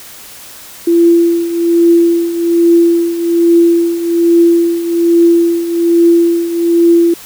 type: tone with tremolo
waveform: sine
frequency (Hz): 339.3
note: F4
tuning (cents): -50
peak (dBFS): -3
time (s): 0.87-7.14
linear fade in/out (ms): 5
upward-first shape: triangle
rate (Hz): 1.2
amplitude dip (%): 75
effects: white hiss -33 dBFS RMS until 7.25 s